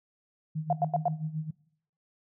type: tone with tremolo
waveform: sine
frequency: 156 Hz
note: D#3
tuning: 5 cents sharp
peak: -28 dBFS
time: 0.55-1.51 s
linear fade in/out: 10 ms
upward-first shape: sine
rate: 7.5 Hz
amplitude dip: 75%
type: tone bursts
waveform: sine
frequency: 706 Hz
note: F5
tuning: 19 cents sharp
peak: -22 dBFS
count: 4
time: 0.7-1.082 s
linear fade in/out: 2 ms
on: 28 ms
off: 90 ms
effects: noise-tail reverb RT60 0.7 s tail -23 dB re dry